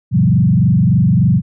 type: tone with frequency modulation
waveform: sine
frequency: 150 Hz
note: D3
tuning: 37 cents sharp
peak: -8 dBFS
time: 0.11-1.42 s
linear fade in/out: 50 ms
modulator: 23.4 Hz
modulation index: 1.9
effects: none